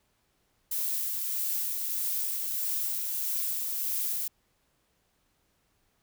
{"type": "noise with tremolo", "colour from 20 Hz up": "violet", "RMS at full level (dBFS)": -30, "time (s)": [0.71, 4.28], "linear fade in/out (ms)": 5, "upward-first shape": "sine", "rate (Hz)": 1.6, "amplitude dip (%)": 25, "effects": ["pink hiss -72 dBFS RMS until 6.02 s"]}